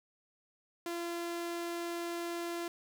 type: tone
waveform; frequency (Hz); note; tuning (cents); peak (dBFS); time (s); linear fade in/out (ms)
sawtooth; 342.2; F4; -35; -32; 0.86-2.68; 2
effects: 12-bit